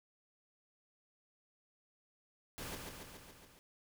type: noise with echo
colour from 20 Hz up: pink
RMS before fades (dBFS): -45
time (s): 2.58-2.75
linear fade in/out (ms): 0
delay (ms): 140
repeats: 6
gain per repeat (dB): -3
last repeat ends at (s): 3.59
effects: none